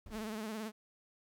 brown noise with exponential decay, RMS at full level -48 dBFS, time 0.06-0.62 s, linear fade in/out 2 ms, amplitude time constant 120 ms
sawtooth tone with vibrato, 217.1 Hz, A3, 23 cents flat, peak -35 dBFS, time 0.1-0.72 s, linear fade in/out 50 ms, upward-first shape sine, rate 18 Hz, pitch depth 63 cents each way
effects none

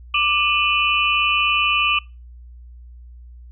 sine tone cluster, 1178 / 2465 / 2668 / 2966 Hz, D6 / D#7 / E7 / F#7, +5 / -17 / +20 / +4 cents, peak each -21 dBFS, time 0.14-1.99 s, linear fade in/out 5 ms, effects noise-tail reverb RT60 0.3 s tail -26 dB re dry + added 60 Hz sine -38 dBFS peak until 3.51 s

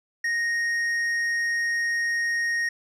triangle tone with tanh clipping, 1864.7 Hz, A#6, in tune, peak -24 dBFS, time 0.24-2.69 s, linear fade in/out 5 ms, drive 11 dB, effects none

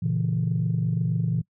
sine chord, A# diminished, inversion none, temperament equal, 116.54 / 138.59 / 164.81 Hz, A#2 / C#3 / E3, 0 / 0 / 0 cents, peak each -25 / -28 / -24 dBFS, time 0.02-1.42 s, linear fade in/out 10 ms, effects noise-tail reverb RT60 0.1 s tail -24 dB re dry + tanh soft clip ceiling -15 dBFS

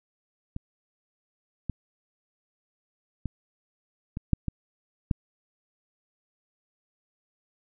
clicks, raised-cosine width 5 ms, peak -21 / -17 / -18 / -20 / -8 / -16 / -11 dBFS, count 7, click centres 0.564 / 1.697 / 3.257 / 4.171 / 4.333 / 4.483 / 5.112 s, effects none

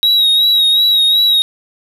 triangle tone with vibrato, 3820 Hz, A#7, 42 cents sharp, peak -7 dBFS, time 0.03-1.42 s, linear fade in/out 0 ms, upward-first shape sine, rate 2.7 Hz, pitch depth 43 cents each way, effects none

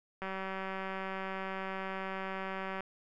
click train, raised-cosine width 0.5 ms, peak -24 dBFS, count 495, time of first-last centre 0.22-2.806 s, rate 191 Hz, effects none

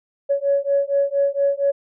sine beating tone pair, 558 / 562.3 Hz, C#5 / C#5, +11 / +25 cents, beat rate 4.3 Hz, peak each -19 dBFS, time 0.29-1.72 s, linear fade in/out 20 ms, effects tanh soft clip ceiling -9 dBFS

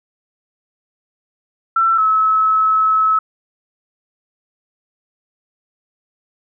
sine tone pair in turn, 1341 / 1294.7 Hz, E6 / E6, +29 / -32 cents, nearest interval minor second, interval 61 cents, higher first, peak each -11 dBFS, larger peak neither, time 1.76-1.98 / 1.98-3.19 s, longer second, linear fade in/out 5 ms, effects none

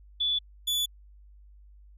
sine / 40% pulse tone pair in turn, 3455 / 3455 Hz, A7 / A7, -32 / -32 cents, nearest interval unison, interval 0 cents, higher neither, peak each -24 dBFS, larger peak neither, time 0.2-0.39 / 0.67-0.86 s, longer neither, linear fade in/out 10 ms, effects added 50 Hz sine -50 dBFS peak until 1.97 s

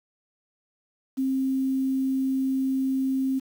sine tone with quantisation, 265 Hz, C4, 22 cents sharp, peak -22 dBFS, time 1.17-3.4 s, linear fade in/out 20 ms, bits 8, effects none

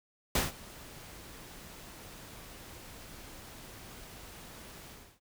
pink noise with ADSR envelope, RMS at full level -27 dBFS, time 0.35-5.2 s, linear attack 4 ms, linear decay 160 ms, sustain -22 dB, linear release 310 ms, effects none

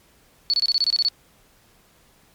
sine tone bursts, 4435 Hz, C#8, in tune, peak -16 dBFS, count 10, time 0.5-1.085 s, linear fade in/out 0 ms, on 36 ms, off 25 ms, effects pink hiss -57 dBFS RMS until 2.34 s + MP3 96 kbps

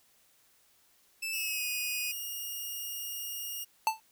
sawtooth tone with pitch glide, 2637 to 2495 Hz, E7 to D#7, 0 to +4 cents, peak -30 dBFS, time 1.22-2.12 s, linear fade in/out 10 ms, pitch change -96 cents, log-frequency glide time 1.34-1.65 s
5% pulse tone, 2845 Hz, F7, 31 cents sharp, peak -27 dBFS, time 1.32-3.65 s, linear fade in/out 20 ms
square tone with exponential decay, 884 Hz, A5, 8 cents sharp, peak -21 dBFS, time 3.87-4 s, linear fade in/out 1 ms, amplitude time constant 28 ms
effects white hiss -66 dBFS RMS until 4.11 s

